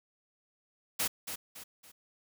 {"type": "noise with echo", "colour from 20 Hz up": "white", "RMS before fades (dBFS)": -31, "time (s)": [0.99, 1.08], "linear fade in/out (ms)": 10, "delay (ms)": 280, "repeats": 3, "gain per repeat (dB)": -8, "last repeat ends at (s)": 1.92, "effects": []}